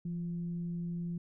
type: tone with frequency modulation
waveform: sine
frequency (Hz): 170.9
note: F3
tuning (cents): -37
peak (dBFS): -34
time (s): 0.05-1.18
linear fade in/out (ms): 5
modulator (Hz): 182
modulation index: 0.2
effects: none